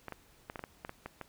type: clicks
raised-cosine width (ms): 0.5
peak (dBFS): -25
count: 10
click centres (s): 0.083 / 0.123 / 0.499 / 0.558 / 0.593 / 0.639 / 0.849 / 0.894 / 1.06 / 1.213
effects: pink hiss -63 dBFS RMS until 1.28 s